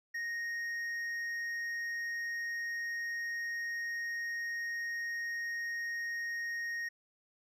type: tone with hard clipping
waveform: triangle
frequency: 1864.7 Hz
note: A#6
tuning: in tune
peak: -36 dBFS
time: 0.14-6.89 s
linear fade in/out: 10 ms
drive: 7 dB
effects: none